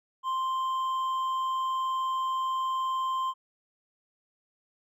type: tone with hard clipping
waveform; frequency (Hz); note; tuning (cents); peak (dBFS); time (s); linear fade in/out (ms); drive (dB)
sine; 1046.5; C6; 0; -28; 0.23-3.34; 50; 4
effects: none